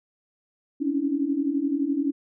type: tone cluster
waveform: sine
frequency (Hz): 272.5 / 284.2 / 324.2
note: C#4 / C#4 / E4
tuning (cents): -29 / +43 / -29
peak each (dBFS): -29 / -24 / -29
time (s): 0.8-2.12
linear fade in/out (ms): 20
effects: none